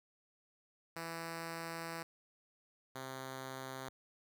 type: tone pair in turn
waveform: 5% pulse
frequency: 165.6 / 131.86 Hz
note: E3 / C3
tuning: +8 / +14 cents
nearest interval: major third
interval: 394 cents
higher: first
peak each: -30 / -32 dBFS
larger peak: first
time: 0.96-2.03 / 2.95-3.89 s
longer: first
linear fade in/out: 5 ms
effects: none